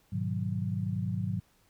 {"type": "chord", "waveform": "sine", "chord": "G# minor seventh", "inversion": "none", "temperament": "equal", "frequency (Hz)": [103.83, 123.47, 155.56, 185], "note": ["G#2", "B2", "D#3", "F#3"], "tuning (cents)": [0, 0, 0, 0], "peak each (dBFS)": [-33, -36, -37, -34], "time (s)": [0.12, 1.4], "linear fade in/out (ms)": 10, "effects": ["pink hiss -67 dBFS RMS until 1.69 s"]}